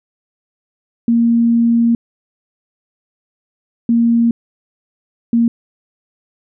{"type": "tone bursts at uneven times", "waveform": "sine", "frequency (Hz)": 233.1, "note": "A#3", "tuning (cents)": 0, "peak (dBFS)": -9, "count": 3, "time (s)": [[1.08, 1.95], [3.89, 4.31], [5.33, 5.48]], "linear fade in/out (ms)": 2, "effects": []}